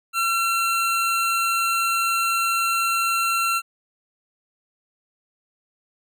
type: tone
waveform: 25% pulse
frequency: 1357 Hz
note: E6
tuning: 50 cents sharp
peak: -16 dBFS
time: 0.13-3.62 s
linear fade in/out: 50 ms
effects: none